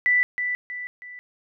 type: tone with echo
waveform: sine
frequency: 1979 Hz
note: B6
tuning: 3 cents sharp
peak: -16 dBFS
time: 0.06-0.23 s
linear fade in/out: 0 ms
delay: 320 ms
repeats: 3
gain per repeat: -7 dB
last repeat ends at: 1.19 s
effects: none